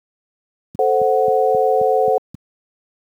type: click train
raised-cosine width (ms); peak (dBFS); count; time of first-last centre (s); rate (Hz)
5; -16; 7; 0.75-2.346; 3.76
type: chord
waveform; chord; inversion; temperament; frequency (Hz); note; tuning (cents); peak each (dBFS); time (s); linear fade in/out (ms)
sine; F# diminished; first; equal; 440 / 523.3 / 740; A4 / C5 / F#5; 0 / 0 / 0; -17; 0.79-2.18; 2
effects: high-pass 150 Hz 12 dB/octave + 8-bit